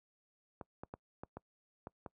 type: clicks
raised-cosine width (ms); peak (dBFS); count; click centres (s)
1; -30; 7; 0.612 / 0.835 / 0.939 / 1.235 / 1.37 / 1.871 / 2.062
effects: noise-tail reverb RT60 0.1 s tail -25 dB re dry + high-pass 60 Hz 12 dB/octave